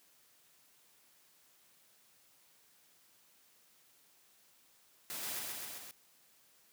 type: noise with echo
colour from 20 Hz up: white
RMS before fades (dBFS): -42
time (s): 5.1-5.39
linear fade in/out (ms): 0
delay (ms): 130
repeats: 4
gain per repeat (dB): -2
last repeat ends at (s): 5.91
effects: white hiss -67 dBFS RMS until 6.72 s + high-pass 100 Hz 12 dB/octave